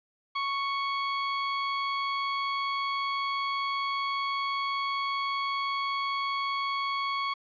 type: tone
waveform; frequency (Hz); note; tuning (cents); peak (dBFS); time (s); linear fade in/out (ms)
sawtooth; 1108.7; C#6; 0; -24; 0.35-7.34; 10
effects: resampled to 11025 Hz + 10-bit